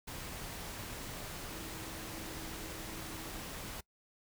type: tone in noise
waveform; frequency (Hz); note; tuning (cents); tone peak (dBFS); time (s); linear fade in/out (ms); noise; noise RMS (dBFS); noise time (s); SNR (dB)
sine; 321.3; E4; -44; -50; 1.5-3.41; 10; pink; -44; 0.07-3.81; -9
effects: noise-tail reverb RT60 0.1 s tail -23 dB re dry